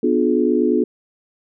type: chord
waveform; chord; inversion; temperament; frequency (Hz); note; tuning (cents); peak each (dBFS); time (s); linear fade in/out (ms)
sine; B diminished seventh; none; just; 246.9 / 296.3 / 355.6 / 426.7; B3 / D4 / F4 / Ab4; 0 / +15 / +31 / +47; -19 / -20 / -19 / -20; 0.03-0.84; 5
effects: none